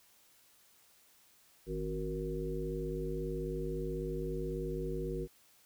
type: harmonic tone with a mistuned harmonic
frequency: 51.91 Hz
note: G#1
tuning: in tune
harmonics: 1 / 3 / 5 / 7 / 9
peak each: -40 / -41 / -45 / -39 / -41 dBFS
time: 1.66-5.28 s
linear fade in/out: 50 ms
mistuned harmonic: 7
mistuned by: +26 cents
effects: white hiss -65 dBFS RMS until 5.65 s

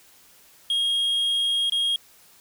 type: tone with dropouts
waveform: triangle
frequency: 3261 Hz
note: G#7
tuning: 32 cents flat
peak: -19 dBFS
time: 0.7-1.96 s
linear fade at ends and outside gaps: 2 ms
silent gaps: 1.698-1.721 s
effects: white hiss -54 dBFS RMS until 2.4 s

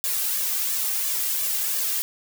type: noise with flanger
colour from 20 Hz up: blue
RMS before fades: -25 dBFS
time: 0.04-2.02 s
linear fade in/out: 0 ms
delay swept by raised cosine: 1.7 to 2.56 ms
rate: 2.9 Hz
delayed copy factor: +0.95
effects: none

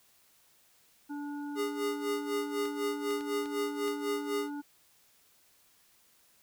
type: harmonic tone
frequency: 290 Hz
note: D4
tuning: 22 cents flat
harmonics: 1 / 3 / 5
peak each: -36 / -46 / -50 dBFS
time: 1.09-4.62 s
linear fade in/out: 20 ms
type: tone with tremolo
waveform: square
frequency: 409.4 Hz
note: G#4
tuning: 25 cents flat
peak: -30 dBFS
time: 1.55-4.51 s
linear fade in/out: 50 ms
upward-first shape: sine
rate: 4 Hz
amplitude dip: 80%
type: clicks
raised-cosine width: 0.2 ms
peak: -30 dBFS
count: 5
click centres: 2.655 / 3.107 / 3.209 / 3.458 / 3.88 s
effects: white hiss -65 dBFS RMS until 6.42 s

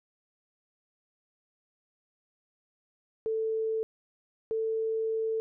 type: tone pair in turn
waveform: sine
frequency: 442.9 / 444.6 Hz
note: A4 / A4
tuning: +11 / +18 cents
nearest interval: unison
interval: 7 cents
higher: second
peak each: -27 dBFS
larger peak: neither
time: 3.26-3.83 / 4.51-5.4 s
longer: second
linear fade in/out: 0 ms
effects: none

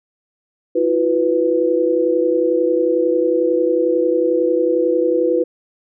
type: chord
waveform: sine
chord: E suspended second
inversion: none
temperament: equal with one note detuned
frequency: 329.6 / 360.7 / 493.9 Hz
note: E4 / F#4 / B4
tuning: 0 / -44 / 0 cents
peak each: -19 / -19 / -16 dBFS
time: 0.75-5.44 s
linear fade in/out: 10 ms
effects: none

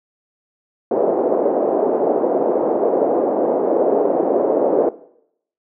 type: band-pass noise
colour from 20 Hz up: pink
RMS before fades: -17 dBFS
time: 0.91-4.89 s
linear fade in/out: 2 ms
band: 350 to 630 Hz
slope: 24 dB/octave
effects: noise-tail reverb RT60 0.7 s tail -18 dB re dry

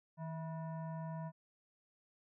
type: tone with frequency modulation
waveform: sine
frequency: 160 Hz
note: D#3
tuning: 49 cents sharp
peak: -40 dBFS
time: 0.17-1.32 s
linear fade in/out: 50 ms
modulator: 813 Hz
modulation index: 0.69
effects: none

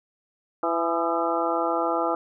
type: harmonic tone with a mistuned harmonic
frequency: 167.2 Hz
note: E3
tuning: 25 cents sharp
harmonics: 2 / 3 / 4 / 5 / 6 / 7 / 8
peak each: -29 / -29 / -28 / -29 / -34 / -29 / -32 dBFS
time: 0.63-2.15 s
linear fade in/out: 2 ms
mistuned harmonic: 7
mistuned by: +65 cents
effects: none

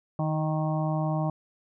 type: harmonic tone with a mistuned harmonic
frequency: 155.56 Hz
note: D#3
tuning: in tune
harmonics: 1 / 2 / 4 / 5 / 6 / 7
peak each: -26 / -34 / -33 / -35 / -39 / -39 dBFS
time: 0.19-1.3 s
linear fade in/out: 2 ms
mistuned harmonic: 2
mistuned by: +15 cents
effects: none

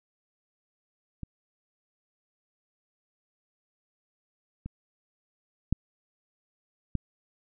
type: clicks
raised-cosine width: 5 ms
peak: -24 / -24 / -11 / -15 dBFS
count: 4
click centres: 1.233 / 4.66 / 5.726 / 6.953 s
effects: none

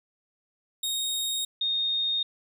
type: tone pair in turn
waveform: sawtooth / sine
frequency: 3729 / 3693 Hz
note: A#7 / A#7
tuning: 0 / -17 cents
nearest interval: unison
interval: 17 cents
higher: first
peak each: -24 dBFS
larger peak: neither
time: 0.83-1.45 / 1.61-2.23 s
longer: neither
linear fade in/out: 5 ms
effects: none

